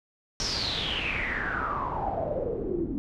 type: noise with low-pass filter sweep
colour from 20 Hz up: pink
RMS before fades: -30 dBFS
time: 0.4-2.98 s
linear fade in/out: 0 ms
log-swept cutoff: 5700 to 270 Hz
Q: 9.2
effects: none